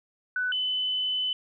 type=tone pair in turn; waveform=sine; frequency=1494 / 3017 Hz; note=F#6 / F#7; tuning=+16 / +33 cents; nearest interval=octave; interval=1217 cents; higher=second; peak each=-25 dBFS; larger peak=neither; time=0.36-0.52 / 0.52-1.33 s; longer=second; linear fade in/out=2 ms; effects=none